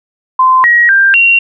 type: tone with pitch steps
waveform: sine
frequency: 1034 / 1899 / 1586 / 2750 Hz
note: C6 / A#6 / G6 / F7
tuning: -21 / +32 / +20 / -27 cents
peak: -4 dBFS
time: 0.39-1.39 s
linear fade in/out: 5 ms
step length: 250 ms
effects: none